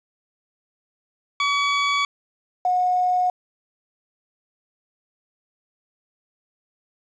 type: tone pair in turn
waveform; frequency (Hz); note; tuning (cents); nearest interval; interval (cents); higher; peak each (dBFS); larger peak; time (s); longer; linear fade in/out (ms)
20% pulse / sine; 1136 / 727; C#6 / F#5; +42 / -31; minor sixth; 773; first; -14 / -17; first; 1.4-2.05 / 2.65-3.3; neither; 2
effects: resampled to 16000 Hz + 8-bit